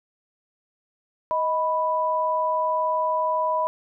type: tone pair together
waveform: sine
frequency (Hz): 629.3 / 987.8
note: D#5 / B5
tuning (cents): +19 / 0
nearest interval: minor sixth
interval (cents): 781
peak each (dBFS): -25 / -22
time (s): 1.31-3.67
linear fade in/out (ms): 0
effects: none